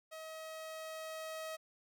sawtooth tone with level ramp, 636 Hz, D#5, 38 cents sharp, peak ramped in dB -42 to -37 dBFS, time 0.11-1.57 s, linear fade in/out 20 ms, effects none

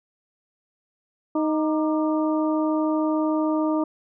harmonic tone with a mistuned harmonic, 311.1 Hz, D#4, in tune, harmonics 1 / 2 / 3 / 4, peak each -21 / -27 / -31 / -33 dBFS, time 1.35-3.84 s, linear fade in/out 5 ms, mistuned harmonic 4, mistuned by -73 cents, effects none

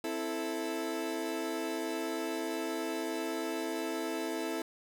30% pulse chord, A minor, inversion first, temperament equal, 261.6 / 329.6 / 440 Hz, C4 / E4 / A4, 0 / 0 / 0 cents, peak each -38 / -33 / -36 dBFS, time 0.04-4.62 s, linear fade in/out 2 ms, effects none

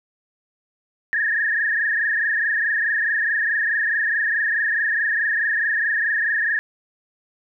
sine tone with frequency modulation, 1760 Hz, A6, in tune, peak -18 dBFS, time 1.13-6.59 s, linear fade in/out 0 ms, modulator 24.7 Hz, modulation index 4.1, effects none

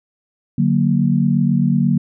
sine chord, D augmented, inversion none, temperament equal, 146.83 / 185 / 233.1 Hz, D3 / F#3 / A#3, 0 / 0 / 0 cents, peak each -17 dBFS, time 0.58-1.98 s, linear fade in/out 5 ms, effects none

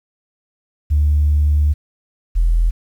sine tone pair in turn, 74.1 / 41.59 Hz, D2 / E1, +16 / +16 cents, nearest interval minor seventh, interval 1000 cents, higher first, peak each -10 dBFS, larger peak neither, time 0.9-1.74 / 2.35-2.71 s, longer first, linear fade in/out 20 ms, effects tanh soft clip ceiling -7 dBFS + 8-bit

